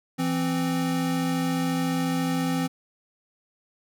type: tone pair together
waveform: square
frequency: 167.37 / 261.6 Hz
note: E3 / C4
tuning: +27 / 0 cents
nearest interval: minor sixth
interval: 773 cents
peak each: -28 / -26 dBFS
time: 0.18-2.68 s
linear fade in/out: 20 ms
effects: none